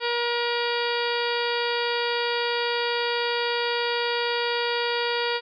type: harmonic tone with a mistuned harmonic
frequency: 476.2 Hz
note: A#4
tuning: 37 cents sharp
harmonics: 1 / 2 / 3 / 4 / 5 / 6 / 7 / 8 / 9 / 10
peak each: -27 / -30 / -32 / -33 / -34 / -35 / -35 / -36 / -37 / -37 dBFS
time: 0-5.41 s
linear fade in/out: 50 ms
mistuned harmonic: 9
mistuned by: +66 cents
effects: none